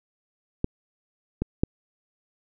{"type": "clicks", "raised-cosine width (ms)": 3, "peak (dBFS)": [-10, -12, -7], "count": 3, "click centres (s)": [0.644, 1.42, 1.635], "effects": []}